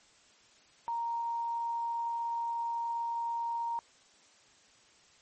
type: tone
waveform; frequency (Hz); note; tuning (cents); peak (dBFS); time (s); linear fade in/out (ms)
sine; 932.3; A#5; 0; -31; 0.88-3.79; 0
effects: white hiss -62 dBFS RMS until 5.21 s + MP3 32 kbps